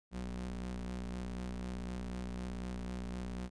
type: ring-modulated tone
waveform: 35% pulse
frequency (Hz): 61.5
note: B1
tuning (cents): -7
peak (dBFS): -34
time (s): 0.11-3.5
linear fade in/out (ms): 50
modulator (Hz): 125
effects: resampled to 22050 Hz